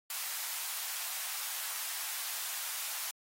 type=high-pass noise; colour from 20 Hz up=white; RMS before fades=-38 dBFS; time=0.1-3.11 s; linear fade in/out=2 ms; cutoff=760 Hz; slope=24 dB/octave; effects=AAC 48 kbps